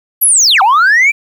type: linear two-way sweep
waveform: sine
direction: down then up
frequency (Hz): 12000 to 740 to 2385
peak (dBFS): -3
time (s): 0.21-1.12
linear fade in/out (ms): 20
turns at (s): 0.62
effects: tanh soft clip ceiling -4 dBFS + 7-bit